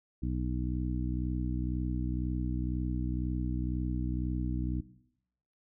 harmonic tone, 62 Hz, B1, 7 cents sharp, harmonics 1 / 2 / 3 / 4 / 5, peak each -33 / -36 / -38 / -39 / -40 dBFS, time 0.22-4.81 s, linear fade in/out 10 ms, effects noise-tail reverb RT60 0.8 s tail -18 dB re dry

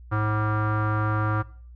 square tone with low-pass filter, 107 Hz, A2, 48 cents flat, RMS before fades -24 dBFS, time 0.11-1.43 s, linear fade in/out 20 ms, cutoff 1300 Hz, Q 6.3, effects noise-tail reverb RT60 0.5 s tail -20 dB re dry + added 60 Hz sine -42 dBFS peak until 1.75 s

